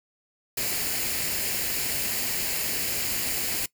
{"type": "noise with comb filter", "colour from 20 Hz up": "white", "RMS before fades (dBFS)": -28, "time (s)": [0.57, 3.66], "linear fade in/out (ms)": 5, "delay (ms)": 0.42, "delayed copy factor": 0.5, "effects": ["noise-tail reverb RT60 0.1 s tail -21 dB re dry"]}